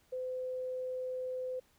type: tone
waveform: sine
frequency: 510 Hz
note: C5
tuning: 44 cents flat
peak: -35 dBFS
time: 0.12-1.6 s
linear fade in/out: 10 ms
effects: pink hiss -69 dBFS RMS until 1.78 s